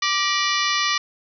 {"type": "harmonic tone with a mistuned harmonic", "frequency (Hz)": 587.3, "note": "D5", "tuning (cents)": 0, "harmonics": [2, 3, 4, 5, 6, 7, 8, 9, 10], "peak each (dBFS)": [-24, -26, -27, -28, -29, -29, -30, -31, -31], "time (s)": [0.02, 0.98], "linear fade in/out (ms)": 5, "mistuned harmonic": 3, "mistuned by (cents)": 140, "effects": []}